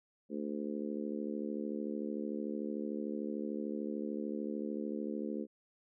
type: harmonic tone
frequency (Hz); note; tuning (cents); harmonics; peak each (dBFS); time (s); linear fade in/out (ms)
73.42; D2; 0; 3 / 4 / 5 / 6 / 7; -39 / -41 / -43 / -45 / -46; 0.29-5.47; 50
effects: none